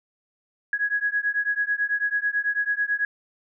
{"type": "beating tone pair", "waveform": "sine", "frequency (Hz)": [1661.2, 1670.3], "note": ["G#6", "G#6"], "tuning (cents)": [0, 9], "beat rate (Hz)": 9.1, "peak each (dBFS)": -25, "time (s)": [0.73, 3.05], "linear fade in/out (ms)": 2, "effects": []}